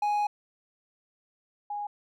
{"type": "tone pair in turn", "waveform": ["triangle", "sine"], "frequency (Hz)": [830.6, 825.3], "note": ["G#5", "G#5"], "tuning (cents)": [0, -11], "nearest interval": "unison", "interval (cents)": 11, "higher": "first", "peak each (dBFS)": [-22, -31], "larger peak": "first", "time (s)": [[0.02, 0.27], [1.7, 1.87]], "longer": "first", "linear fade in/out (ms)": 5, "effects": []}